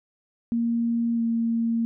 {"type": "tone with pitch glide", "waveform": "sine", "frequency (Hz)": [233.1, 230], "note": ["A#3", "A#3"], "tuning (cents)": [0, -23], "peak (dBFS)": -21, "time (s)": [0.52, 1.85], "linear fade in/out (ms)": 0, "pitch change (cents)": -23, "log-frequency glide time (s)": [1.15, 1.21], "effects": []}